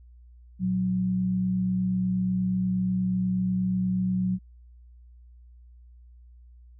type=tone pair together; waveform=sine; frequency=116.3 / 184.61 Hz; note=A#2 / F#3; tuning=-4 / -4 cents; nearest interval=minor sixth; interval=800 cents; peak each=-33 / -23 dBFS; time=0.59-4.39 s; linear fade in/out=50 ms; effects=added 60 Hz sine -48 dBFS peak until 6.79 s